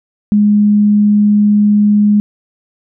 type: tone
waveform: sine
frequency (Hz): 207.7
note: G#3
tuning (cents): 0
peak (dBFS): -6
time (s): 0.32-2.2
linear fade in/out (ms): 0
effects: none